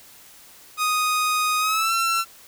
sawtooth tone with pitch glide, 1244.5 to 1349.3 Hz, D#6 to E6, 0 to +40 cents, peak -16 dBFS, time 0.77-2.25 s, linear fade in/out 50 ms, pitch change +140 cents, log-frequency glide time 1.59-1.93 s, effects white hiss -48 dBFS RMS until 2.47 s

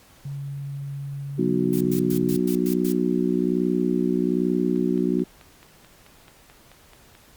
sine tone, 140 Hz, C#3, 18 cents sharp, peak -29 dBFS, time 0.25-2.37 s, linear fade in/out 5 ms
harmonic tone, 61.2 Hz, B1, 15 cents flat, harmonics 3 / 4 / 5 / 6, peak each -25 / -25 / -25 / -25 dBFS, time 1.38-5.24 s, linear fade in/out 10 ms
blue noise bursts, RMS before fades -35 dBFS, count 7, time 1.73-2.922 s, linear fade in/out 0 ms, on 76 ms, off 110 ms
click train, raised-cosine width 0.3 ms, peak -31 dBFS, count 12, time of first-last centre 4.76-7.151 s, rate 4.6 Hz
effects pink hiss -53 dBFS RMS until 7.36 s + Opus 48 kbps

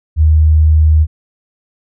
sine tone, 77.78 Hz, D#2, in tune, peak -5 dBFS, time 0.16-1.07 s, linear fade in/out 50 ms, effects none

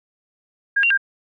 sine tone with pitch steps, 1625 / 2760 / 1597 Hz, G#6 / F7 / G6, -38 / -21 / +32 cents, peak -14 dBFS, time 0.76-0.976 s, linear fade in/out 10 ms, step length 72 ms, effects none

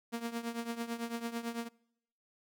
sawtooth tone with tremolo, 233.1 Hz, A#3, in tune, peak -29 dBFS, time 0.12-1.69 s, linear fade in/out 20 ms, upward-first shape triangle, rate 9 Hz, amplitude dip 85%, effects noise-tail reverb RT60 0.8 s tail -25 dB re dry

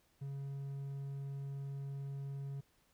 triangle tone, 138.59 Hz, C#3, in tune, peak -38 dBFS, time 0.21-2.61 s, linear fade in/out 10 ms, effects pink hiss -73 dBFS RMS until 2.93 s

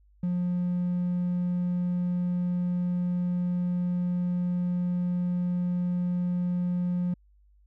triangle tone, 177.7 Hz, F3, 30 cents sharp, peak -22 dBFS, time 0.23-7.14 s, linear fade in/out 5 ms, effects tanh soft clip ceiling -19 dBFS + added 50 Hz sine -57 dBFS peak until 7.66 s

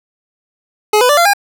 25% pulse tone with pitch steps, 423.3 / 497.6 / 585 / 687.7 / 808.4 Hz, G#4 / B4 / D5 / F5 / G#5, +33 / +13 / -7 / -27 / -47 cents, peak -4 dBFS, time 0.93-1.335 s, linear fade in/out 5 ms, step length 81 ms, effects none

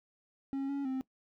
triangle tone with pitch steps, 272.7 / 279.7 / 262.4 Hz, C#4 / C#4 / C4, -28 / +16 / +5 cents, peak -30 dBFS, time 0.53-1.01 s, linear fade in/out 0 ms, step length 160 ms, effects noise-tail reverb RT60 0.1 s tail -20 dB re dry

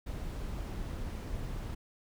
brown noise, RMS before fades -38 dBFS, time 0.06-1.75 s, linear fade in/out 10 ms, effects none

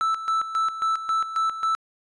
triangle tone with tremolo, 1318.5 Hz, E6, in tune, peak -18 dBFS, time 0.01-1.75 s, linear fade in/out 0 ms, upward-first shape square, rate 3.7 Hz, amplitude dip 70%, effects resampled to 22050 Hz

